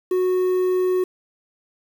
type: tone with quantisation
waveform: triangle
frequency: 367.6 Hz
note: F#4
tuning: 11 cents flat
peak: -15 dBFS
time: 0.11-1.04 s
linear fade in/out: 5 ms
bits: 7
effects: none